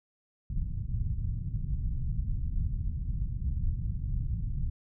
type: low-pass noise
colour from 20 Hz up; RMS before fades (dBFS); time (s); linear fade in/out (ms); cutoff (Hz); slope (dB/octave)
pink; -31; 0.5-4.7; 5; 140; 24
effects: none